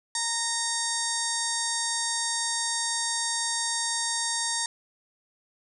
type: harmonic tone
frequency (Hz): 926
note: A#5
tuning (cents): -12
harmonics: 1 / 2 / 4 / 5 / 6 / 7 / 8 / 9 / 10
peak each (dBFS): -35 / -35 / -35 / -35 / -35 / -35 / -35 / -35 / -35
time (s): 0.15-4.66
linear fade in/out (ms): 2
effects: none